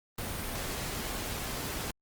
pink noise, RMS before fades -36 dBFS, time 0.18-1.91 s, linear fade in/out 5 ms, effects Opus 32 kbps

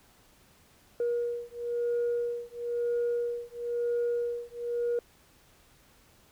sine beating tone pair, 476.2 / 477.2 Hz, A#4 / A#4, +37 / +41 cents, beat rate 1 Hz, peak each -30 dBFS, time 1-4.99 s, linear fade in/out 2 ms, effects tanh soft clip ceiling -23 dBFS + pink hiss -61 dBFS RMS until 6.31 s

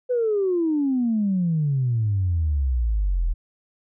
sine exponential sweep, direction down, 508 to 38.89 Hz, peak -18 dBFS, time 0.09-3.34 s, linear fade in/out 20 ms, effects tanh soft clip ceiling -14 dBFS

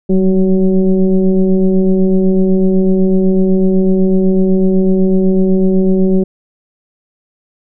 sine tone with frequency modulation, 190 Hz, F#3, 46 cents sharp, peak -7 dBFS, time 0.09-6.24 s, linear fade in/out 10 ms, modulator 186 Hz, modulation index 1.1, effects none

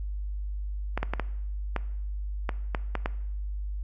clicks, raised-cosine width 0.5 ms, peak -13 dBFS, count 9, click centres 0.976 / 1.03 / 1.136 / 1.197 / 1.763 / 2.492 / 2.748 / 2.953 / 3.059 s, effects noise-tail reverb RT60 0.8 s tail -18 dB re dry + added 50 Hz sine -30 dBFS peak until 3.83 s

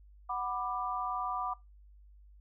sine chord, B minor, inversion second, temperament just, 740.8 / 987.8 / 1185.3 Hz, F#5 / B5 / D6, +2 / 0 / +16 cents, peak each -37 / -38 / -35 dBFS, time 0.29-1.54 s, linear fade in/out 10 ms, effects noise-tail reverb RT60 0.2 s tail -20 dB re dry + added 50 Hz sine -54 dBFS peak until 2.4 s

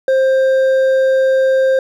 triangle tone with hard clipping, 528 Hz, C5, 16 cents sharp, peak -11 dBFS, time 0.08-1.79 s, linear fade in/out 2 ms, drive 8 dB, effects none

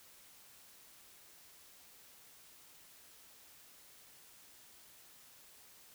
silence, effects white hiss -60 dBFS RMS until 5.94 s

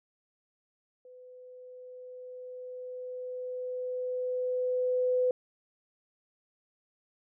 sine tone with level ramp, 503 Hz, B4, 32 cents sharp, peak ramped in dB -49 to -23 dBFS, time 1.05-5.31 s, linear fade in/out 2 ms, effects none

